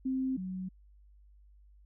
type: tone pair in turn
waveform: sine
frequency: 262 / 185.91 Hz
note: C4 / F#3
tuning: +2 / +9 cents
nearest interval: tritone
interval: 593 cents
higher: first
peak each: -29 / -35 dBFS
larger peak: first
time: 0.05-0.37 / 0.37-0.69 s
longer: neither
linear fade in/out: 10 ms
effects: added 50 Hz sine -56 dBFS peak until 1.85 s